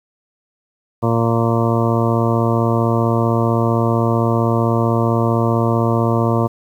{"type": "harmonic tone", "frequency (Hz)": 115.6, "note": "A#2", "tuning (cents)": -14, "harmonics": [1, 2, 3, 4, 5, 6, 8, 9, 10], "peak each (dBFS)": [-17, -20, -22, -23, -24, -25, -26, -27, -27], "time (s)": [1.02, 6.48], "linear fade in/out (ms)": 20, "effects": ["8-bit"]}